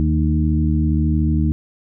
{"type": "harmonic tone with a mistuned harmonic", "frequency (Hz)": 77.2, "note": "D#2", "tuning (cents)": -13, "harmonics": [1, 2, 3, 4], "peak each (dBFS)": [-17, -20, -22, -23], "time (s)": [0, 1.52], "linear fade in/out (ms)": 0, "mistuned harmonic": 3, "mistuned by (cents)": -32, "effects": []}